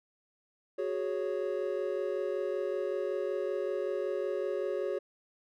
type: chord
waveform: triangle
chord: F# suspended second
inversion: none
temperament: equal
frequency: 370 / 415.3 / 554.4 Hz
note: F#4 / G#4 / C#5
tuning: 0 / 0 / 0 cents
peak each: -33 dBFS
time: 0.78-4.99 s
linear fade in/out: 10 ms
effects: none